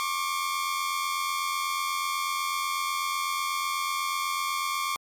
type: tone pair together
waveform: sawtooth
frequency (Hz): 1086.6 / 1174.7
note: C#6 / D6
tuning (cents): -35 / 0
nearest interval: minor second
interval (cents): 135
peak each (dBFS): -26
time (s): 0-4.96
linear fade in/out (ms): 0
effects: MP3 64 kbps